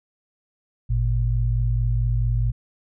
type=tone pair together; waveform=sine; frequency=51.91 / 116.54 Hz; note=G#1 / A#2; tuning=0 / 0 cents; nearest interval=octave + major second; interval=1400 cents; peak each=-21 dBFS; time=0.89-2.52 s; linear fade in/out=20 ms; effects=none